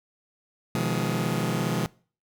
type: chord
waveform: sawtooth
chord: F half-diminished seventh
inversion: second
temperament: just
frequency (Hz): 125.72 / 157.15 / 174.61 / 209.5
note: Cb3 / Eb3 / F3 / Ab3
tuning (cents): +31 / +18 / 0 / +15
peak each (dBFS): -26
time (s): 0.75-1.86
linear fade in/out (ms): 0
effects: noise-tail reverb RT60 0.4 s tail -22 dB re dry